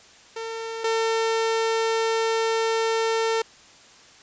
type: tone pair in turn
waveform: sawtooth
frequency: 452.2 / 450 Hz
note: A4 / A4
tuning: +47 / +39 cents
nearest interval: unison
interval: 8 cents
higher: first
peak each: -26 / -17 dBFS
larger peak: second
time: 0.36-0.84 / 0.84-3.42 s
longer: second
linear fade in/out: 5 ms
effects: white hiss -50 dBFS RMS until 4.22 s + resampled to 16000 Hz